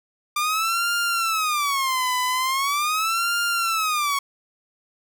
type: tone with vibrato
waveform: sawtooth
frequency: 1185 Hz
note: D6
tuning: 15 cents sharp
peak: -17 dBFS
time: 0.36-4.19 s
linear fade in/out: 5 ms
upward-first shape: sine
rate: 0.41 Hz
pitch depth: 290 cents each way
effects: none